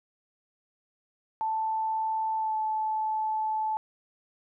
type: tone with pitch glide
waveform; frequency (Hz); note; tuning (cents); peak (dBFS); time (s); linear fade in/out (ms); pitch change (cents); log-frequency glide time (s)
sine; 881 to 869.4; A5 to A5; +2 to -21; -26; 1.41-3.77; 0; -23; 2.37-2.56
effects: none